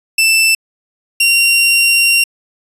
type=tone pair in turn; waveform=sawtooth; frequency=2658 / 2757 Hz; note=E7 / F7; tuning=+14 / -23 cents; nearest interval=minor second; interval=63 cents; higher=second; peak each=-5 dBFS; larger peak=neither; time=0.18-0.55 / 1.2-2.24 s; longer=second; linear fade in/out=5 ms; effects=resampled to 32000 Hz